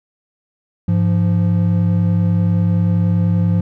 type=tone pair together; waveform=triangle; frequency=102.4 / 172.72 Hz; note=G#2 / F3; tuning=-24 / -19 cents; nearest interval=major sixth; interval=905 cents; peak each=-13 dBFS; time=0.88-3.61 s; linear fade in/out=5 ms; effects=none